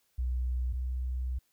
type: tone pair in turn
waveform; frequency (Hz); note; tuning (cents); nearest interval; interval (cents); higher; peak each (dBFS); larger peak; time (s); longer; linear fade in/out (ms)
sine; 62.2 / 63.1; B1 / B1; +13 / +38; unison; 25; second; -28 / -30; first; 0.18-0.73 / 0.73-1.39; second; 10
effects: white hiss -73 dBFS RMS until 1.52 s